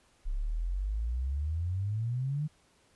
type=exponential sweep; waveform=sine; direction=up; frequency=32.42 to 155.56 Hz; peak=-29 dBFS; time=0.25-2.48 s; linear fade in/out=20 ms; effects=pink hiss -66 dBFS RMS until 2.95 s + resampled to 24000 Hz